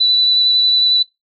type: tone with vibrato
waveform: sine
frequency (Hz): 3971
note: B7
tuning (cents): +9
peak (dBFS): -10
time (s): 0-1.03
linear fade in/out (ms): 10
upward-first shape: sine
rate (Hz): 11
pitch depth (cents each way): 12
effects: noise-tail reverb RT60 0.2 s tail -22 dB re dry